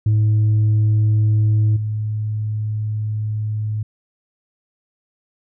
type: tone with level steps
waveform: sine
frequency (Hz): 107.3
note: A2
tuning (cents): -43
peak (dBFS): -10 / -19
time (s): 0.06-3.83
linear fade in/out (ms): 5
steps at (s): 1.76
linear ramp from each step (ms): 10
effects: tanh soft clip ceiling -11 dBFS